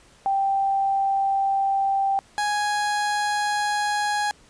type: tone pair in turn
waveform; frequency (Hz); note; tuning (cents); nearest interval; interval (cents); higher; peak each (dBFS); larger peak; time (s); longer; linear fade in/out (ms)
sine / 30% pulse; 784 / 830.6; G5 / G#5; 0 / 0; minor second; 100; second; -19; neither; 0.26-2.19 / 2.38-4.31; neither; 0
effects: pink hiss -54 dBFS RMS until 4.49 s + resampled to 22050 Hz